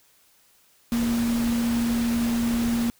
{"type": "tone in noise", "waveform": "sine", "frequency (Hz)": 234.3, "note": "A#3", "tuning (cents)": 9, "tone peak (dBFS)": -21, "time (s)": [0.92, 2.9], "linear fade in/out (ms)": 0, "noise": "pink", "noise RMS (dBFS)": -33, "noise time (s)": [0.92, 2.9], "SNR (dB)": 9, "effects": ["white hiss -60 dBFS RMS until 2.99 s"]}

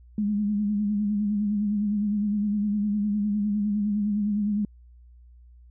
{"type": "tone with vibrato", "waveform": "sine", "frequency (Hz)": 207, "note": "G#3", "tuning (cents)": -5, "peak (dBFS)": -22, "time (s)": [0.18, 4.65], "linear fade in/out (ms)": 2, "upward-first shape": "sine", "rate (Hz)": 9.8, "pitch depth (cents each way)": 48, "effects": ["added 60 Hz sine -48 dBFS peak until 5.7 s"]}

